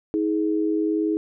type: tone pair together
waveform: sine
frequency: 318.4 / 419.5 Hz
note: D#4 / G#4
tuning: +40 / +17 cents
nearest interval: perfect fourth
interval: 477 cents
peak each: -21 / -25 dBFS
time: 0.14-1.17 s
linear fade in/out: 0 ms
effects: none